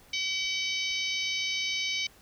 harmonic tone, 761 Hz, F#5, 48 cents sharp, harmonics 3 / 4 / 5 / 6 / 7 / 8, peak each -32 / -34 / -36 / -38 / -39 / -40 dBFS, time 0.13-2.07 s, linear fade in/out 5 ms, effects pink hiss -57 dBFS RMS until 2.21 s

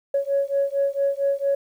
sine beating tone pair, 554.4 / 558.8 Hz, C#5 / C#5, 0 / +14 cents, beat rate 4.4 Hz, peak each -22 dBFS, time 0.14-1.55 s, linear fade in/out 5 ms, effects tanh soft clip ceiling -13 dBFS + 9-bit

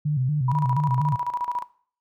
sine tone with vibrato, 138.59 Hz, C#3, in tune, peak -20 dBFS, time 0.05-1.16 s, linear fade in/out 10 ms, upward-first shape square, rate 4.2 Hz, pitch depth 130 cents each way
sine tone with tremolo, 974 Hz, B5, 24 cents flat, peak -23 dBFS, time 0.48-1.63 s, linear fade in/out 5 ms, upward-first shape square, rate 14 Hz, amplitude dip 80%
effects noise-tail reverb RT60 0.5 s tail -19 dB re dry

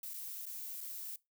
violet noise with dropouts, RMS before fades -44 dBFS, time 0.03-1.16 s, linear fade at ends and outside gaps 2 ms, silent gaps 0.136-0.14 / 0.456-0.465 / 0.807-0.811 s, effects noise-tail reverb RT60 0.2 s tail -21 dB re dry

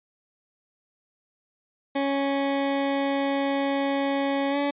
20% pulse tone with pitch glide, 277.2 to 284.7 Hz, C#4 to C#4, 0 to +46 cents, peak -18 dBFS, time 1.95-4.71 s, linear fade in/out 10 ms, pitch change +46 cents, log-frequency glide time 4.5-4.57 s, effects resampled to 8000 Hz

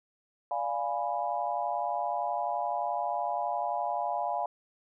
sine chord, D diminished seventh, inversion none, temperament equal, 587.3 / 698.5 / 830.6 / 987.8 Hz, D5 / F5 / Ab5 / Cb6, 0 / 0 / 0 / 0 cents, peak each -37 / -32 / -33 / -36 dBFS, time 0.51-4.46 s, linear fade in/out 2 ms, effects none

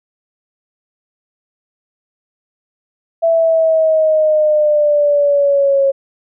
sine linear sweep, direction down, 665 to 545 Hz, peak -9 dBFS, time 3.22-5.92 s, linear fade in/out 20 ms, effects none

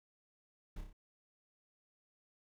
brown noise with echo, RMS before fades -44 dBFS, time 0.76-0.81 s, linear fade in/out 5 ms, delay 30 ms, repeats 4, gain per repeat -4 dB, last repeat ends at 0.93 s, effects none

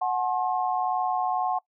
sine tone cluster, 737 / 859 / 1068 Hz, F#5 / A5 / C6, -7 / -42 / +35 cents, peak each -25 / -30 / -30 dBFS, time 0.01-1.59 s, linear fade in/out 10 ms, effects noise-tail reverb RT60 0.1 s tail -22 dB re dry

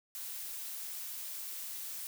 blue noise, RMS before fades -42 dBFS, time 0.15-2.07 s, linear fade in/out 0 ms, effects none

